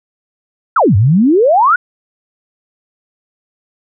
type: exponential two-way sweep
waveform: sine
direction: down then up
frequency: 1506 to 92.5 to 1506 Hz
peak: -6 dBFS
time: 0.76-1.76 s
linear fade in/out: 5 ms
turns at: 0.96 s
effects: none